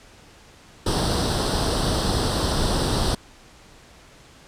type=noise with comb filter; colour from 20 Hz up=pink; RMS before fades=-22 dBFS; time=0.86-3.15 s; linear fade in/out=5 ms; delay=0.22 ms; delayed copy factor=+0.75; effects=pink hiss -49 dBFS RMS until 4.47 s + low-pass 8000 Hz 12 dB/octave